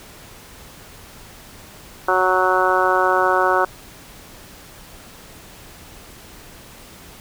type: harmonic tone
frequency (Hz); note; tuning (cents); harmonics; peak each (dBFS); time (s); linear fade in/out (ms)
185.1; F#3; +1; 2 / 3 / 4 / 5 / 6 / 7 / 8; -22 / -22 / -22 / -22 / -22 / -22 / -22; 2.08-3.65; 5
effects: pink hiss -42 dBFS RMS until 7.2 s